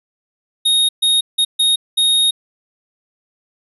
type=tone bursts at uneven times; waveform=square; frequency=3729 Hz; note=A#7; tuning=in tune; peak=-12 dBFS; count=5; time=0.65-0.89 / 1.02-1.21 / 1.38-1.45 / 1.59-1.76 / 1.97-2.31 s; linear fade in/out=10 ms; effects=resampled to 32000 Hz